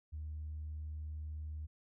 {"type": "tone", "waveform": "sine", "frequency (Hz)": 76.7, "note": "D#2", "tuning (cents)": -24, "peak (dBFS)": -39, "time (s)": [0.12, 1.67], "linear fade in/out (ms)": 20, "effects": ["tanh soft clip ceiling -36 dBFS"]}